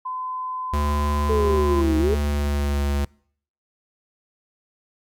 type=tone; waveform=sine; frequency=1020 Hz; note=C6; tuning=44 cents flat; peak=-26 dBFS; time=0.05-1.82 s; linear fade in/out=10 ms
type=tone with pitch glide; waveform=square; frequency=73.42 to 71.04 Hz; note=D2 to C#2; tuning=0 to +43 cents; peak=-21 dBFS; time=0.73-3.05 s; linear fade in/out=5 ms; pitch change=-57 cents; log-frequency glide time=2.06-2.84 s
type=exponential two-way sweep; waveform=sine; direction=down then up; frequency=445 to 311.1 to 445 Hz; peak=-19 dBFS; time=1.29-2.15 s; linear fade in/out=10 ms; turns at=1.98 s
effects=noise-tail reverb RT60 0.6 s tail -26 dB re dry + Opus 48 kbps

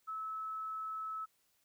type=tone; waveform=sine; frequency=1300 Hz; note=E6; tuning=24 cents flat; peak=-38 dBFS; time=0.07-1.26 s; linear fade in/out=20 ms; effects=white hiss -75 dBFS RMS until 1.64 s

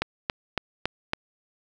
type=click train; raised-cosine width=0.3 ms; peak=-8 dBFS; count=5; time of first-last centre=0.02-1.134 s; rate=3.59 Hz; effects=none

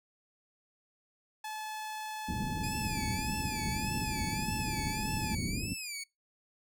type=tone; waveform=sawtooth; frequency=862 Hz; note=A5; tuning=36 cents flat; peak=-34 dBFS; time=1.44-5.35 s; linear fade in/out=5 ms
type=low-pass noise; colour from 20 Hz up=white; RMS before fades=-36 dBFS; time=2.28-5.74 s; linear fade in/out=10 ms; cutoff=260 Hz; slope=24 dB/octave
type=tone with vibrato; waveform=15% pulse; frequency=2433 Hz; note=D#7; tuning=39 cents flat; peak=-31 dBFS; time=2.63-6.04 s; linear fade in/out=10 ms; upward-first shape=sine; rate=1.7 Hz; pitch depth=150 cents each way
effects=noise-tail reverb RT60 0.2 s tail -23 dB re dry

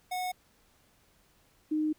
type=tone pair in turn; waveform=square / sine; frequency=732 / 307.8 Hz; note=F#5 / D#4; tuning=-19 / -19 cents; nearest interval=octave + minor third; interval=1500 cents; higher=first; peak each=-32 / -26 dBFS; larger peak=second; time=0.11-0.32 / 1.71-1.93 s; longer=second; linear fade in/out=10 ms; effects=pink hiss -66 dBFS RMS until 1.98 s

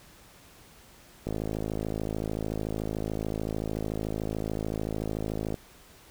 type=click train; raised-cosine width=2 ms; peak=-18 dBFS; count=230; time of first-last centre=1.27-5.542 s; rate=53.6 Hz; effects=pink hiss -54 dBFS RMS until 6.1 s

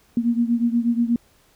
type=beating tone pair; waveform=sine; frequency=233.1 / 241.4 Hz; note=A#3 / B3; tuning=0 / -39 cents; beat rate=8.3 Hz; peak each=-19 / -22 dBFS; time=0.17-1.16 s; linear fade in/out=2 ms; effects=pink hiss -58 dBFS RMS until 1.55 s

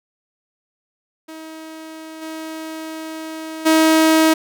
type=tone with level steps; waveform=sawtooth; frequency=318.3 Hz; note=D#4; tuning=39 cents sharp; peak=-29 / -24 / -7 dBFS; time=1.28-4.34 s; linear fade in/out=10 ms; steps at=2.21 / 3.65 s; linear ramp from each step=20 ms; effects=none

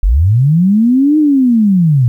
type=linear two-way sweep; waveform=sine; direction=up then down; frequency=38.89 to 311.1 to 115 Hz; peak=-6 dBFS; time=0.03-2.08 s; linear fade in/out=0 ms; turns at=1.18 s; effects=8-bit

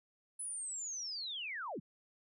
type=linear sweep; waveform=sine; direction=down; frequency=10210 to 115.8 Hz; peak=-39 dBFS; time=0.39-1.8 s; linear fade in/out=10 ms; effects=none

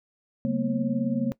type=tone cluster; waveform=sine; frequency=138 / 190.1 / 225.5 / 244.8 / 543 Hz; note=C#3 / F#3 / A3 / B3 / C#5; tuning=-7 / +47 / +43 / -15 / -36 cents; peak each=-33 / -35 / -26 / -28 / -34 dBFS; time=0.45-1.32 s; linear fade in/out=0 ms; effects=noise-tail reverb RT60 0.1 s tail -19 dB re dry

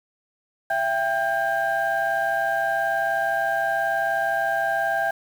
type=tone cluster; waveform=sine; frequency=669 / 788 / 1595 Hz; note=E5 / G5 / G6; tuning=+25 / +9 / +30 cents; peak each=-24 dBFS; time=0.7-5.11 s; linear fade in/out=5 ms; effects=tanh soft clip ceiling -14 dBFS + 7-bit

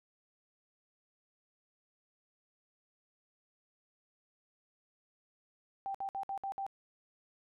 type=tone bursts; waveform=sine; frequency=784 Hz; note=G5; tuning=in tune; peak=-35 dBFS; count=6; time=5.86-6.665 s; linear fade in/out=0 ms; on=85 ms; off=59 ms; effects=none

